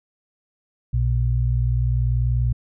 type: tone pair together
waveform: sine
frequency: 60.45 / 120.9 Hz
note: B1 / B2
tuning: -36 / -36 cents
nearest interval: octave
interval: 1200 cents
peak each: -20 dBFS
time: 0.93-2.53 s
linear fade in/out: 10 ms
effects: none